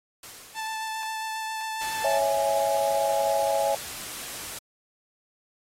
white noise with exponential decay, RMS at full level -41 dBFS, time 0.23-2.03 s, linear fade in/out 2 ms, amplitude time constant 390 ms
sawtooth tone with vibrato, 880 Hz, A5, in tune, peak -26 dBFS, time 0.54-2.21 s, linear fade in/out 50 ms, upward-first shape sine, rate 7.4 Hz, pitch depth 10 cents each way
white noise, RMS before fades -36 dBFS, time 1.81-4.59 s, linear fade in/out 5 ms
sine chord, C# minor, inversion none, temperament equal, 554.4 / 659.3 / 830.6 Hz, C#5 / E5 / G#5, 0 / 0 / 0 cents, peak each -26 dBFS, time 2.04-3.75 s, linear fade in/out 5 ms
effects low-pass 12000 Hz 12 dB/octave + AAC 48 kbps

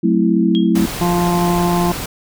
sine chord, F# half-diminished seventh, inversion none, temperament equal, 185 / 220 / 261.6 / 329.6 Hz, F#3 / A3 / C4 / E4, 0 / 0 / 0 / 0 cents, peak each -16 / -16 / -21 / -16 dBFS, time 0.03-0.86 s, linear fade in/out 10 ms
sine tone with exponential decay, 3265 Hz, G#7, 30 cents flat, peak -20 dBFS, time 0.55-0.76 s, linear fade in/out 0 ms, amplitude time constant 44 ms
pink noise, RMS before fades -25 dBFS, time 0.75-2.06 s, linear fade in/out 5 ms
harmonic tone, 174.61 Hz, F3, in tune, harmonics 1 / 2 / 4 / 5 / 6, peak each -16 / -19 / -22 / -23 / -24 dBFS, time 1.01-1.92 s, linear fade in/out 2 ms
effects none

